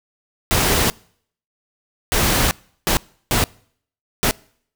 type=noise bursts at uneven times; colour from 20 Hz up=pink; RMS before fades=-17 dBFS; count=5; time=0.51-0.9 / 2.12-2.51 / 2.87-2.97 / 3.31-3.44 / 4.23-4.31 s; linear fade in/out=0 ms; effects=noise-tail reverb RT60 0.6 s tail -25 dB re dry